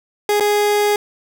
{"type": "tone with dropouts", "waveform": "30% pulse", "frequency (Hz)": 414.5, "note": "G#4", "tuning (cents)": -3, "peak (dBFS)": -11, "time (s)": [0.29, 0.96], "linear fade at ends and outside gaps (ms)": 2, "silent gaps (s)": [0.399, 0.406], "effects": []}